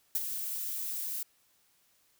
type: noise with ADSR envelope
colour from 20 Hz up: violet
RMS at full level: -27 dBFS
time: 0.15-1.23 s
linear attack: 4 ms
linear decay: 32 ms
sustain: -9 dB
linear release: 5 ms
effects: white hiss -69 dBFS RMS until 2.19 s